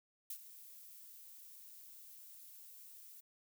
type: noise with ADSR envelope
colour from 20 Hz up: violet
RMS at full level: -42 dBFS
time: 0.3-3.21 s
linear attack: 4 ms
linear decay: 68 ms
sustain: -14 dB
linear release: 11 ms
effects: none